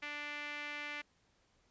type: tone with band-pass filter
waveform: sawtooth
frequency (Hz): 293.7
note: D4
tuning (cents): 0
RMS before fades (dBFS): -43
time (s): 0.02-1.02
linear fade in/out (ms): 10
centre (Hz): 2200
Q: 3
effects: pink hiss -73 dBFS RMS until 1.7 s + resampled to 16000 Hz